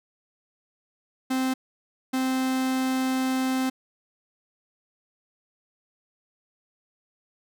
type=tone bursts at uneven times; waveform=45% pulse; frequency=260.4 Hz; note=C4; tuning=8 cents flat; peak=-23 dBFS; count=2; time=1.3-1.54 / 2.13-3.7 s; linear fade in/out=10 ms; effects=none